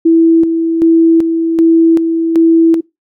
sine tone with tremolo, 329 Hz, E4, 3 cents flat, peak -4 dBFS, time 0.05-2.81 s, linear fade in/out 10 ms, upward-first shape square, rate 1.3 Hz, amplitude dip 50%, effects noise-tail reverb RT60 0.2 s tail -22 dB re dry

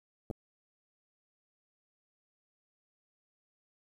clicks, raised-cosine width 2 ms, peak -25 dBFS, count 2, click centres 0.302 / 0.311 s, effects 9-bit

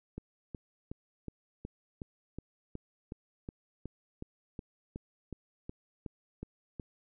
click train, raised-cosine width 3 ms, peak -27 dBFS, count 19, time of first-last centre 0.18-6.798 s, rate 2.72 Hz, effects none

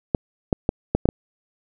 clicks, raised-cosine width 2 ms, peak -4 dBFS, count 6, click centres 0.148 / 0.528 / 0.691 / 0.95 / 1.056 / 1.089 s, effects none

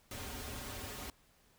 pink noise with comb filter, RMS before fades -44 dBFS, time 0.11-1.1 s, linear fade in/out 2 ms, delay 6 ms, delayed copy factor -1, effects pink hiss -68 dBFS RMS until 1.58 s

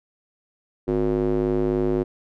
square tone with band-pass filter, 51.8 Hz, G#1, 4 cents flat, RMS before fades -22 dBFS, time 0.87-2.04 s, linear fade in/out 20 ms, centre 360 Hz, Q 3, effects none

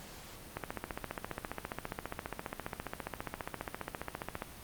click train, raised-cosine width 0.5 ms, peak -21 dBFS, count 58, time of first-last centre 0.57-4.421 s, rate 14.8 Hz, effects pink hiss -50 dBFS RMS until 4.63 s + Opus 48 kbps

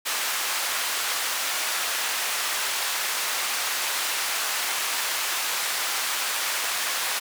pink band-pass noise, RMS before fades -27 dBFS, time 0.05-7.2 s, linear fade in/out 20 ms, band 1100 to 16000 Hz, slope 12 dB/octave, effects none

